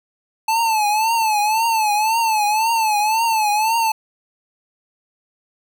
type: tone with vibrato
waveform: square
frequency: 874 Hz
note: A5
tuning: 12 cents flat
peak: -16 dBFS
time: 0.48-3.92 s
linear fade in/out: 5 ms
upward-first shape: triangle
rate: 1.9 Hz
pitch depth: 110 cents each way
effects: none